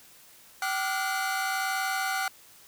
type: tone cluster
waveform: 45% pulse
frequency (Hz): 770 / 1179 / 1389 / 1450 / 2049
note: G5 / D6 / F6 / F#6 / C7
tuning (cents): -31 / +6 / -10 / -35 / -37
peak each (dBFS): -31 / -38 / -39 / -31 / -38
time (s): 0.62-2.28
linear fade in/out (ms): 2
effects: white hiss -54 dBFS RMS until 2.67 s